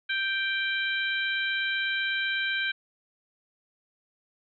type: harmonic tone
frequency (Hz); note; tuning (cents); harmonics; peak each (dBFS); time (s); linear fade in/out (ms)
784; G5; 0; 2 / 3 / 4 / 5; -28 / -32 / -34 / -36; 0.09-2.72; 10
effects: none